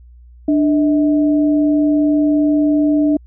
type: tone pair together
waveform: sine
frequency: 296.2 / 638.6 Hz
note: D4 / D#5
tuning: +15 / +45 cents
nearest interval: octave + minor second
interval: 1330 cents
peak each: -11 / -22 dBFS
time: 0.48-3.17 s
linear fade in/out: 5 ms
effects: added 60 Hz sine -39 dBFS peak until 3.26 s